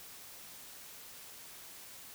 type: silence
effects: white hiss -51 dBFS RMS until 2.14 s